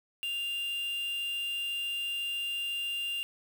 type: tone with quantisation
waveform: triangle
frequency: 2794 Hz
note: F7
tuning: in tune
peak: -30 dBFS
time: 0.23-3.23 s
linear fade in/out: 0 ms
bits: 7
effects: none